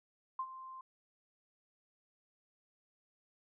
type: tone with ADSR envelope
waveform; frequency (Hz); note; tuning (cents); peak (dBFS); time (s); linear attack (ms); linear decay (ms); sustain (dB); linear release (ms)
sine; 1046.5; C6; 0; -33; 0.39-0.81; 4; 63; -13; 3
effects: none